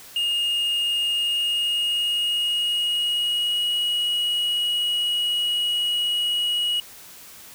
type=tone with pitch glide; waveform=triangle; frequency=2843 to 2904 Hz; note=F7 to F#7; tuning=+30 to -33 cents; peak=-19 dBFS; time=0.16-6.8 s; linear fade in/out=2 ms; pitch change=+37 cents; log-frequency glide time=1.08-3.75 s; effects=white hiss -44 dBFS RMS until 7.54 s